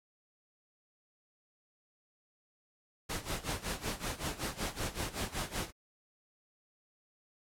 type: noise with tremolo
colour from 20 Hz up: pink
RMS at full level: -35 dBFS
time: 3.09-5.71 s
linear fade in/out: 10 ms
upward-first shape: sine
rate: 5.3 Hz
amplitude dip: 85%
effects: low-pass 12000 Hz 12 dB/octave + AAC 64 kbps